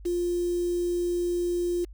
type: tone with quantisation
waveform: sine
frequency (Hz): 350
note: F4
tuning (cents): +4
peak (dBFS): -24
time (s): 0.05-1.85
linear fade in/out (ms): 10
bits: 7
effects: added 50 Hz sine -42 dBFS peak until 1.93 s